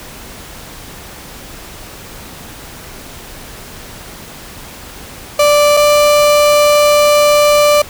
35% pulse tone pair in turn, 587.3 / 589.9 Hz, D5 / D5, 0 / +8 cents, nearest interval unison, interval 8 cents, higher second, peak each -5 dBFS, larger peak neither, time 5.39-5.77 / 5.77-7.82 s, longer second, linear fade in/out 5 ms, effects pink hiss -32 dBFS RMS until 7.89 s

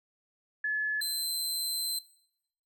sine / sawtooth tone pair in turn, 1715 / 4091 Hz, A6 / C8, -45 / -40 cents, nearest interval octave + minor third, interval 1505 cents, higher second, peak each -27 / -27 dBFS, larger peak neither, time 0.64-1.01 / 1.01-1.99 s, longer second, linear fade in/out 5 ms, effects noise-tail reverb RT60 0.8 s tail -19 dB re dry

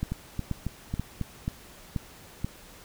two click trains, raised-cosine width 5 ms, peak -17 / -16 dBFS, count 5 / 6, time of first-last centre 0.12-1.213 / 0.03-2.445 s, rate 3.66 / 2.07 Hz, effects pink hiss -50 dBFS RMS until 2.84 s

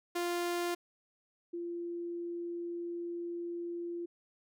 sawtooth / sine tone pair in turn, 348.6 / 344.2 Hz, F4 / F4, -3 / -25 cents, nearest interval unison, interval 22 cents, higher first, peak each -28 / -36 dBFS, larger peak first, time 0.15-0.75 / 1.53-4.06 s, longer second, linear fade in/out 10 ms, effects none

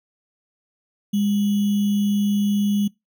sine tone with sample-and-hold, 203.9 Hz, G#3, 32 cents flat, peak -17 dBFS, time 1.13-2.88 s, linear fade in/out 10 ms, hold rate 3150 Hz, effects noise-tail reverb RT60 0.2 s tail -24 dB re dry

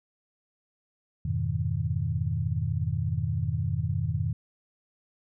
sine chord, F half-diminished seventh, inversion none, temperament equal, 87.31 / 103.83 / 123.47 / 155.56 Hz, F2 / Ab2 / Cb3 / Eb3, 0 / 0 / 0 / 0 cents, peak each -31 dBFS, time 1.25-4.33 s, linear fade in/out 5 ms, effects none

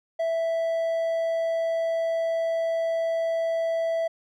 triangle tone, 659.3 Hz, E5, in tune, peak -21 dBFS, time 0.19-4.08 s, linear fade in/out 10 ms, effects none

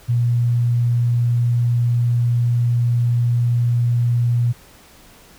sine tone, 119.8 Hz, A#2, 48 cents sharp, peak -14 dBFS, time 0.08-4.53 s, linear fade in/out 20 ms, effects pink hiss -47 dBFS RMS until 5.38 s

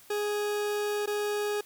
40% pulse tone with dropouts, 415.3 Hz, G#4, in tune, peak -27 dBFS, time 0.1-1.61 s, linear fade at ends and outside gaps 5 ms, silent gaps 1.06-1.074 s, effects white hiss -55 dBFS RMS until 1.65 s

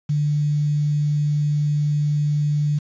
sine tone with quantisation, 148 Hz, D3, 14 cents sharp, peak -17 dBFS, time 0.09-2.79 s, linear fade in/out 10 ms, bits 7, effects resampled to 16000 Hz

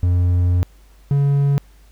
triangle tone pair in turn, 88.8 / 140.96 Hz, F2 / C#3, +29 / +29 cents, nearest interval minor sixth, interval 800 cents, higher second, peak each -11 dBFS, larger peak neither, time 0.03-0.63 / 1.11-1.58 s, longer first, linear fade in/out 0 ms, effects added 50 Hz sine -45 dBFS peak until 1.91 s + pink hiss -56 dBFS RMS until 1.91 s

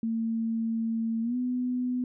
sine tone with pitch glide, 226.3 to 249.6 Hz, A3 to B3, +49 to +19 cents, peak -26 dBFS, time 0.03-2.04 s, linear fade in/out 2 ms, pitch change +170 cents, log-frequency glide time 1.22-1.36 s, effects none

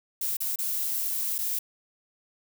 violet noise with dropouts, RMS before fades -29 dBFS, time 0.21-1.59 s, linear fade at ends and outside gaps 5 ms, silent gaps 0.369-0.403 / 0.559-0.587 / 1.382-1.387 s, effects none

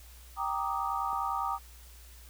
sine chord, Eb major seventh, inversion first, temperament equal, 784 / 932.3 / 1174.7 / 1244.5 Hz, G5 / Bb5 / D6 / Eb6, 0 / 0 / 0 / 0 cents, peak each -35 dBFS, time 0.36-1.59 s, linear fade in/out 50 ms
click, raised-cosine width 1 ms, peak -35 dBFS, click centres 1.131 s
effects added 60 Hz sine -50 dBFS peak until 2.29 s + white hiss -56 dBFS RMS until 2.29 s

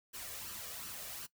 white noise with flanger, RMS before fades -45 dBFS, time 0.13-1.27 s, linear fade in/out 20 ms, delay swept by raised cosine 0.67 to 1.77 ms, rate 2.7 Hz, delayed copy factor +0.5, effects noise-tail reverb RT60 0.1 s tail -19 dB re dry

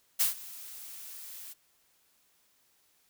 blue noise with ADSR envelope, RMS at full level -24 dBFS, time 0.19-1.54 s, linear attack 19 ms, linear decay 130 ms, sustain -21 dB, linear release 22 ms, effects white hiss -69 dBFS RMS until 3.09 s

